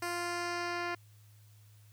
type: tone with low-pass filter sweep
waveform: 10% pulse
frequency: 348.6 Hz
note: F4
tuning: 3 cents flat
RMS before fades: -36 dBFS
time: 0.02-0.95 s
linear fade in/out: 5 ms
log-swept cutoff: 12000 to 3400 Hz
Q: 1.1
effects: added 105 Hz sine -56 dBFS peak until 1.92 s + white hiss -67 dBFS RMS until 1.92 s